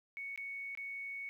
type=tone with dropouts; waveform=sine; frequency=2222 Hz; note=C#7; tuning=4 cents sharp; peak=-40 dBFS; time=0.17-1.29 s; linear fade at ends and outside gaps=0 ms; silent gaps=0.36-0.376 / 0.751-0.774 s; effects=12-bit